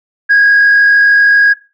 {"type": "tone with frequency modulation", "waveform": "sine", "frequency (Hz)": 1644, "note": "G#6", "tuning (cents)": -18, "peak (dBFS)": -3, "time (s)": [0.29, 1.54], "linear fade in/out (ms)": 20, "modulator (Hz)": 47, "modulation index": 0.48, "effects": ["noise-tail reverb RT60 0.3 s tail -19 dB re dry", "tanh soft clip ceiling -2 dBFS"]}